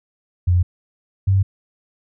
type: tone pair in turn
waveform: sine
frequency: 88.8 / 96.72 Hz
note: F2 / G2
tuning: +29 / -23 cents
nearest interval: minor second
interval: 148 cents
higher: second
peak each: -12 dBFS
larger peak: neither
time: 0.47-0.63 / 1.27-1.43 s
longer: neither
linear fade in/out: 10 ms
effects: none